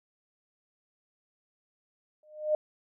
sine tone with exponential growth, 610 Hz, D#5, 34 cents flat, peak -20 dBFS, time 2.23-2.55 s, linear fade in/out 2 ms, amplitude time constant 68 ms, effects none

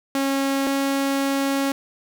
sawtooth tone pair in turn, 273.5 / 274.9 Hz, C#4 / C#4, -23 / -14 cents, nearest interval unison, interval 9 cents, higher second, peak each -16 dBFS, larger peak neither, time 0.15-0.67 / 0.67-1.72 s, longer second, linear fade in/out 2 ms, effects none

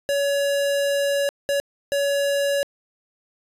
square tone bursts at uneven times, 564 Hz, C#5, 30 cents sharp, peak -20 dBFS, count 3, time 0.09-1.29 / 1.49-1.6 / 1.92-2.63 s, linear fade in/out 0 ms, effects resampled to 32000 Hz + 9-bit

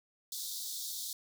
pink high-pass noise, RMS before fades -40 dBFS, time 0.32-1.13 s, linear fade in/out 2 ms, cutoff 3500 Hz, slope 96 dB/octave, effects none

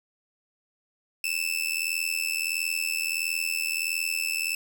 sawtooth tone with amplitude modulation, 2637 Hz, E7, in tune, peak -19 dBFS, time 1.24-4.55 s, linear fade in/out 2 ms, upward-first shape sine, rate 81.5 Hz, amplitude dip 90%, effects 8-bit

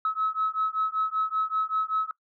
sine beating tone pair, 1287 / 1292.2 Hz, E6 / E6, -42 / -35 cents, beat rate 5.2 Hz, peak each -27 dBFS, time 0.05-2.11 s, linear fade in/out 2 ms, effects noise-tail reverb RT60 0.1 s tail -21 dB re dry + tanh soft clip ceiling -17 dBFS

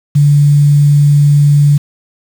sine tone with quantisation, 145.1 Hz, D3, 21 cents flat, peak -4 dBFS, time 0.15-1.78 s, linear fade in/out 10 ms, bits 5, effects none

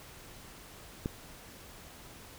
click, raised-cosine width 3 ms, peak -19 dBFS, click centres 1.059 s, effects pink hiss -51 dBFS RMS until 2.38 s

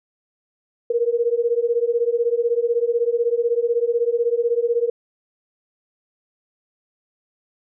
sine beating tone pair, 464.2 / 480.2 Hz, A#4 / B4, -7 / -49 cents, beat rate 16 Hz, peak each -20 dBFS, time 0.9-4.9 s, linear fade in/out 5 ms, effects none

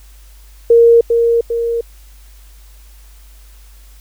sine tone with echo, 466.2 Hz, A#4, in tune, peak -4 dBFS, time 0.7-1.01 s, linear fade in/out 5 ms, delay 400 ms, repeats 2, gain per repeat -5 dB, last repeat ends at 1.81 s, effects added 50 Hz sine -38 dBFS peak until 4 s + white hiss -49 dBFS RMS until 4 s

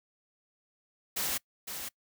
white noise with echo, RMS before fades -32 dBFS, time 1.16-1.38 s, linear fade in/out 10 ms, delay 510 ms, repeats 1, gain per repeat -7 dB, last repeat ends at 1.89 s, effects noise-tail reverb RT60 0.1 s tail -24 dB re dry

